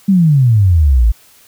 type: exponential sweep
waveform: sine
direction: down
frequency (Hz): 203 to 52.2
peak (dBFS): -6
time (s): 0.08-1.12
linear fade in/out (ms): 10
effects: white hiss -46 dBFS RMS until 1.47 s